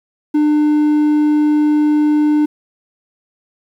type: tone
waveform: triangle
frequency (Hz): 300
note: D4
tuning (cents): +37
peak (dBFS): -8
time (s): 0.34-2.46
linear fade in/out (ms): 10
effects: 8-bit